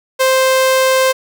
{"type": "tone", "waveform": "sawtooth", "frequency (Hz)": 523.3, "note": "C5", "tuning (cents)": 0, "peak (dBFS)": -6, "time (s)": [0.19, 1.13], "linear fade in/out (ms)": 20, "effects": []}